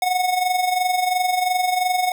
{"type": "tone with amplitude modulation", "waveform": "square", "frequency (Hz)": 732, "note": "F#5", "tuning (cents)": -19, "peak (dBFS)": -16, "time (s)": [0.02, 2.12], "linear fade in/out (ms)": 2, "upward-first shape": "sine", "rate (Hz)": 22.9, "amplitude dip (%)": 60, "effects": []}